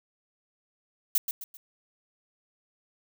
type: noise with echo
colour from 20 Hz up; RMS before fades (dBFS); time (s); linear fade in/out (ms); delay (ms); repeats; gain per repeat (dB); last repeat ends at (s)
violet; -23; 1.15-1.18; 2; 130; 3; -8; 1.57
effects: none